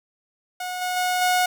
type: tone with level steps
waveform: sawtooth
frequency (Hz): 728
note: F#5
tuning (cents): -28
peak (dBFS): -24 / -20 / -17 / -14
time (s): 0.6-1.46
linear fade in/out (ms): 5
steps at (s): 0.81 / 0.96 / 1.21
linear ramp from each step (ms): 10
effects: none